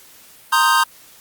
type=chord; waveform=square; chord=C minor seventh; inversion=third; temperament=equal; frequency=932.3 / 1046.5 / 1244.5 / 1568 Hz; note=Bb5 / C6 / Eb6 / G6; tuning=0 / 0 / 0 / 0 cents; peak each=-19 dBFS; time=0.52-0.84 s; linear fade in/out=10 ms; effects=white hiss -46 dBFS RMS until 1.2 s + Opus 48 kbps